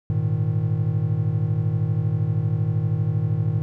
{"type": "chord", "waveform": "triangle", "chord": "Ab suspended second", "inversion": "none", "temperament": "equal", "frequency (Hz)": [103.83, 116.54, 155.56], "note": ["Ab2", "Bb2", "Eb3"], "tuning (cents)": [0, 0, 0], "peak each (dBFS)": -22, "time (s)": [0.1, 3.62], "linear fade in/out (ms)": 0, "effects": []}